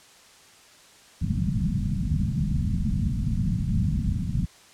white low-pass noise, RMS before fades -25 dBFS, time 1.21-4.46 s, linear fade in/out 10 ms, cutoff 210 Hz, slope 48 dB/octave, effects white hiss -52 dBFS RMS until 4.73 s + low-pass 8000 Hz 12 dB/octave

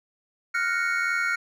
triangle chord, Gb major seventh, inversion third, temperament equal, 1396.9 / 1480 / 1864.7 / 2217 Hz, F6 / Gb6 / Bb6 / Db7, 0 / 0 / 0 / 0 cents, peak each -24 / -29 / -30 / -27 dBFS, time 0.54-1.36 s, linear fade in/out 10 ms, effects none

